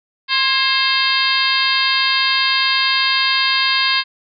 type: harmonic tone with a mistuned harmonic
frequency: 529 Hz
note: C5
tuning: 19 cents sharp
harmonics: 2 / 3 / 4 / 5 / 6 / 7 / 8 / 9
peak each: -22 / -22 / -22 / -22 / -22 / -22 / -22 / -22 dBFS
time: 0.28-4.04 s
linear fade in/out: 50 ms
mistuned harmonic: 3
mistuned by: +53 cents
effects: none